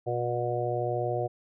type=harmonic tone; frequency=120.9 Hz; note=B2; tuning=36 cents flat; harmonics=1 / 3 / 4 / 5 / 6; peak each=-33 / -33 / -33 / -33 / -33 dBFS; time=0.06-1.28 s; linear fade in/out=20 ms; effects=none